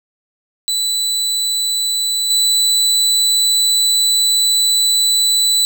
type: tone with level steps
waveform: 30% pulse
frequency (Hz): 3977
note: B7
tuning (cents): +11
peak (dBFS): -13 / -9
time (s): 0.68-5.65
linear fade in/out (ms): 0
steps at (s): 2.3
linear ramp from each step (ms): 5
effects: none